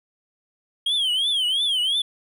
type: tone with vibrato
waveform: triangle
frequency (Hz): 3210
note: G7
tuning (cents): +40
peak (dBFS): -18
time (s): 0.86-2.02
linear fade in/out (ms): 5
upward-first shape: triangle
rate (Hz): 2.9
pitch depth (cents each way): 190
effects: none